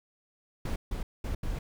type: noise bursts at uneven times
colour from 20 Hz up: brown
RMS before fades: -32 dBFS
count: 4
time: 0.65-0.76 / 0.91-1.03 / 1.24-1.35 / 1.43-1.59 s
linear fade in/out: 5 ms
effects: none